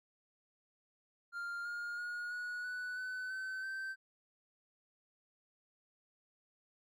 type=tone with pitch steps; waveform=triangle; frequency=1398 / 1419.2 / 1440.6 / 1462.4 / 1484.6 / 1507 / 1529.8 / 1553 Hz; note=F6 / F6 / F#6 / F#6 / F#6 / F#6 / G6 / G6; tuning=+1 / +27 / -47 / -21 / +5 / +31 / -43 / -17 cents; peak=-37 dBFS; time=1.32-3.96 s; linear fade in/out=50 ms; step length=330 ms; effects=none